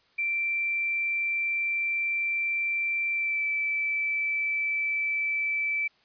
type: tone with pitch glide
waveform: sine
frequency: 2349 to 2318 Hz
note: D7 to D7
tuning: 0 to -23 cents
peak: -25 dBFS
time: 0.18-5.88 s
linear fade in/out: 10 ms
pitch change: -23 cents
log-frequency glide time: 3.12-3.45 s
effects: white hiss -64 dBFS RMS until 6.04 s + resampled to 11025 Hz